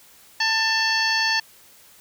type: harmonic tone with a mistuned harmonic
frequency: 890 Hz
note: A5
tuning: 20 cents sharp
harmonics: 1 / 2 / 3 / 4 / 5 / 6 / 7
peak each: -27 / -22 / -28 / -33 / -24 / -31 / -36 dBFS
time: 0.4-1.4 s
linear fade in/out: 5 ms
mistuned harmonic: 4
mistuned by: -120 cents
effects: white hiss -51 dBFS RMS until 2 s